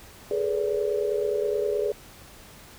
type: tone cluster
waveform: sine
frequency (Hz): 416.9 / 446.5 / 492.3 / 575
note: G#4 / A4 / B4 / D5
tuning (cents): +7 / +25 / -6 / -37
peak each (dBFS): -25 / -33 / -31 / -30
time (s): 0.31-1.92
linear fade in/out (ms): 2
effects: pink hiss -48 dBFS RMS until 2.78 s